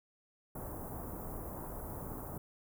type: band-stop noise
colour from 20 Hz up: pink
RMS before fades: -43 dBFS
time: 0.55-2.38 s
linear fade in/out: 5 ms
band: 1100 to 12000 Hz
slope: 24 dB/octave
effects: none